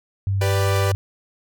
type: tone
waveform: sine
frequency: 98 Hz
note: G2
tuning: in tune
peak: -18 dBFS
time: 0.27-0.95 s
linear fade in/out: 0 ms
type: chord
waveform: sawtooth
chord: G major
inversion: none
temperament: equal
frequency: 392 / 493.9 / 587.3 Hz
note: G4 / B4 / D5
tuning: 0 / 0 / 0 cents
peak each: -22 dBFS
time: 0.41-0.92 s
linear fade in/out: 5 ms
effects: none